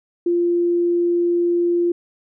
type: tone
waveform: sine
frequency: 346.7 Hz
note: F4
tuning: 13 cents flat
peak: -15 dBFS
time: 0.26-1.92 s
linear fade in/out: 5 ms
effects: none